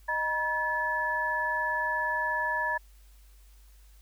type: tone cluster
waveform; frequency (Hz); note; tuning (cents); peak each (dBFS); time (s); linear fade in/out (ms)
sine; 618 / 957 / 1726; D#5 / A#5 / A6; -12 / +45 / -34; -37 / -30 / -29; 0.08-2.78; 10
effects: added 50 Hz sine -52 dBFS peak until 4.01 s + white hiss -64 dBFS RMS until 4.01 s